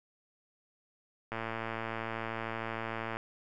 click train, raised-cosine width 0.5 ms, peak -21 dBFS, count 210, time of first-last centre 1.32-3.17 s, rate 113 Hz, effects none

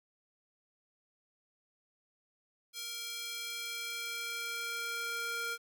square tone with high-pass filter sweep, 466.2 Hz, A#4, in tune, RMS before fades -39 dBFS, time 2.73-5.58 s, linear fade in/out 50 ms, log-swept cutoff 3600 to 1200 Hz, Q 1.2, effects 11-bit

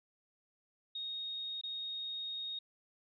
sine tone with dropouts, 3729 Hz, A#7, in tune, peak -38 dBFS, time 0.95-2.59 s, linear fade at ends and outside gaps 5 ms, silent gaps 1.613-1.635 s, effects none

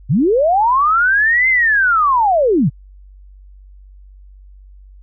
sine linear two-way sweep, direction up then down, 106.4 to 2100 to 106.4 Hz, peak -10 dBFS, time 0.09-2.7 s, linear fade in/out 20 ms, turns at 1.49 s, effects added 48 Hz sine -38 dBFS peak until 5.02 s

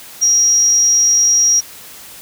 sine tone with amplitude modulation, 5700 Hz, F8, 34 cents sharp, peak -6 dBFS, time 0.21-1.61 s, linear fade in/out 20 ms, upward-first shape sine, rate 251 Hz, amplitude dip 60%, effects white hiss -36 dBFS RMS until 2.21 s

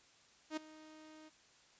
sawtooth tone with ADSR envelope, 311.1 Hz, D#4, in tune, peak -32 dBFS, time 0.5-1.3 s, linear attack 69 ms, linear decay 9 ms, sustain -19 dB, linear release 25 ms, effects white hiss -66 dBFS RMS until 1.79 s + resampled to 16000 Hz

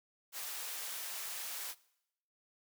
white high-pass noise, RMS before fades -42 dBFS, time 0.32-1.75 s, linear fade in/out 50 ms, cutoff 610 Hz, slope 12 dB/octave, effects noise-tail reverb RT60 0.8 s tail -21 dB re dry

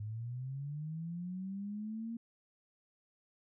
sine linear sweep, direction up, 103.1 to 233.1 Hz, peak -38 dBFS, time 0-2.17 s, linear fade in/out 5 ms, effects none

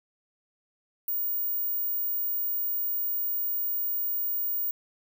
sine tone, 15430 Hz, B9, 41 cents flat, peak -26 dBFS, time 1.08-4.71 s, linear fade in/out 2 ms, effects none

